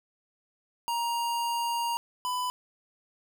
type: tone pair in turn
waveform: square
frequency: 940 / 997.5 Hz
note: A#5 / B5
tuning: +14 / +17 cents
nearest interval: minor second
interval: 103 cents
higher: second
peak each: -28 / -29 dBFS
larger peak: first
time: 0.88-1.97 / 2.25-2.5 s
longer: first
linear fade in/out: 0 ms
effects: none